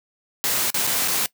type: noise with dropouts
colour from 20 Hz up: white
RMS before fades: -22 dBFS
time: 0.44-1.26 s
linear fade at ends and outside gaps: 0 ms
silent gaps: 0.703-0.743 / 0.868-0.873 / 1.077-1.082 s
effects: noise-tail reverb RT60 0.1 s tail -20 dB re dry + high-pass 100 Hz 12 dB/octave